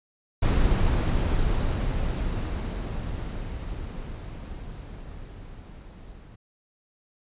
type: noise with level ramp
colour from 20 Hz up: brown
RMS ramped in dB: -20 to -45 dBFS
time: 0.42-6.36 s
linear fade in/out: 10 ms
effects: resampled to 8000 Hz